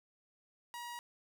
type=tone; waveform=sawtooth; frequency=956 Hz; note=A#5; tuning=43 cents sharp; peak=-39 dBFS; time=0.74-0.99 s; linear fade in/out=0 ms; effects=none